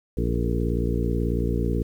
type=harmonic tone with a mistuned harmonic; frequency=58.27 Hz; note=A#1; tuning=in tune; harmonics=1 / 2 / 3 / 4 / 5 / 6 / 7 / 8; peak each=-25 / -28 / -30 / -31 / -32 / -33 / -33 / -34 dBFS; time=0.17-1.83 s; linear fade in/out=5 ms; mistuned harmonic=7; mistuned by=+48 cents; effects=9-bit